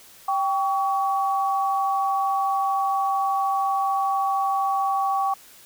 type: tone pair together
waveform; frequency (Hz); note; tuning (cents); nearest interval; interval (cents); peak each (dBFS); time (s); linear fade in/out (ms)
sine; 784 / 1128.3; G5 / C#6; 0 / +30; tritone; 630; -22 / -24; 0.28-5.34; 5
effects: white hiss -49 dBFS RMS until 5.65 s